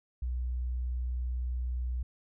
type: tone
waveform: sine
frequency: 61.74 Hz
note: B1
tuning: in tune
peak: -30 dBFS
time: 0.22-2.03 s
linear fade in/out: 5 ms
effects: none